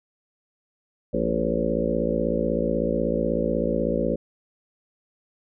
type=harmonic tone with a mistuned harmonic; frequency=56.2 Hz; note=A1; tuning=37 cents sharp; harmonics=1 / 3 / 4 / 5 / 6 / 7 / 8 / 9 / 10; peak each=-33 / -30 / -28 / -32 / -31 / -33 / -32 / -27 / -29 dBFS; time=1.13-4.16 s; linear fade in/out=10 ms; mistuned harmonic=8; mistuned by=-37 cents; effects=none